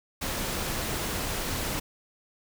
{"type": "noise", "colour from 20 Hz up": "pink", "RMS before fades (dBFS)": -31, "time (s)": [0.21, 1.8], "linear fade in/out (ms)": 10, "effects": []}